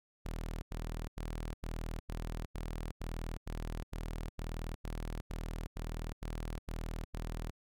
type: tone bursts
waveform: sawtooth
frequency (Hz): 40.16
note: E1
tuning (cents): -44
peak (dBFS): -34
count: 16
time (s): 0.25-7.505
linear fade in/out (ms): 10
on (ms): 370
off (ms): 89
effects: none